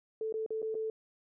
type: tone with dropouts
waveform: sine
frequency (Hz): 440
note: A4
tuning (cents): 0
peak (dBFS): -32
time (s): 0.21-0.9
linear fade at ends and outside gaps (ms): 2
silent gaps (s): 0.325-0.34 / 0.463-0.505 / 0.619-0.627 / 0.744-0.751
effects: none